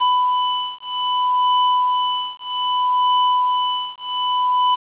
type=beating tone pair; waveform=square; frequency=996 / 996.63 Hz; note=B5 / B5; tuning=+14 / +15 cents; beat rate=0.63 Hz; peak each=-20 dBFS; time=0-4.76 s; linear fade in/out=20 ms; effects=resampled to 8000 Hz + 7-bit